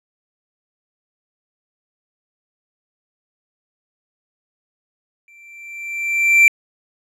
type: tone with exponential growth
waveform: triangle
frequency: 2349 Hz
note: D7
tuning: in tune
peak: -4 dBFS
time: 5.28-6.48 s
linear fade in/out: 1 ms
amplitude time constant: 260 ms
effects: resampled to 32000 Hz